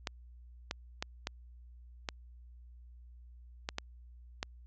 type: clicks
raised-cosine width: 0.2 ms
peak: -17 dBFS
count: 8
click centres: 0.072 / 0.711 / 1.025 / 1.271 / 2.088 / 3.689 / 3.784 / 4.429 s
effects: added 60 Hz sine -51 dBFS peak until 4.66 s + resampled to 16000 Hz